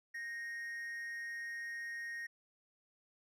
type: tone with amplitude modulation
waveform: triangle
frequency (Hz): 1864.7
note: A#6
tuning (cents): 0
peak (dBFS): -37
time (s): 0.14-2.27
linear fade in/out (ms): 10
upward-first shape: sine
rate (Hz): 264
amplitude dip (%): 40
effects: none